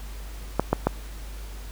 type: clicks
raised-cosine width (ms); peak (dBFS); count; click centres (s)
1; -5; 3; 0.596 / 0.73 / 0.87
effects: added 50 Hz sine -35 dBFS peak until 1.71 s + pink hiss -46 dBFS RMS until 1.71 s